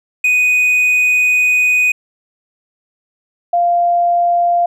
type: tone pair in turn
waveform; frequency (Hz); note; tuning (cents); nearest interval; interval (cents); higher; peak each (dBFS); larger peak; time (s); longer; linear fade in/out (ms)
triangle / sine; 2489 / 695.6; D#7 / F5; 0 / -7; octave + minor seventh; 2207; first; -8 / -10; first; 0.24-1.92 / 3.53-4.66; first; 5
effects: none